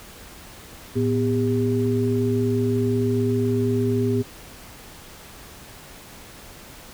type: tone cluster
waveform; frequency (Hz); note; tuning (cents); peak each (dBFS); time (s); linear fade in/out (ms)
sine; 111.8 / 248 / 399.7; A2 / B3 / G4; +28 / +7 / +34; -23; 0.95-4.23; 20
effects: pink hiss -43 dBFS RMS until 6.93 s